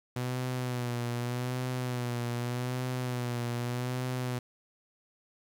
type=tone with vibrato; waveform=sawtooth; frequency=123.47 Hz; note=B2; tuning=in tune; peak=-27 dBFS; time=0.16-4.39 s; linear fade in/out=5 ms; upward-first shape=sine; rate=0.83 Hz; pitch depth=51 cents each way; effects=10-bit